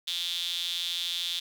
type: tone with high-pass filter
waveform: sawtooth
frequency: 172.8 Hz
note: F3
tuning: 18 cents flat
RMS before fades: -32 dBFS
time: 0.07-1.4 s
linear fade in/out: 10 ms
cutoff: 3500 Hz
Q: 8.4
effects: none